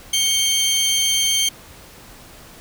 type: tone pair together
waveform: 25% pulse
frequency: 2219 / 3154 Hz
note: C#7 / G7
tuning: +1 / +10 cents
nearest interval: tritone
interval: 609 cents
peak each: -23 / -13 dBFS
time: 0.13-1.49 s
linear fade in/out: 5 ms
effects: pink hiss -43 dBFS RMS until 2.6 s